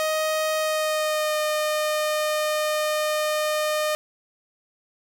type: tone with pitch glide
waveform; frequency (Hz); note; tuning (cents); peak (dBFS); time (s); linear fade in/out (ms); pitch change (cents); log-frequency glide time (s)
sawtooth; 625 to 610.4; D#5 to D#5; +8 to -33; -18; 0-3.95; 0; -41; 0.58-1.38
effects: none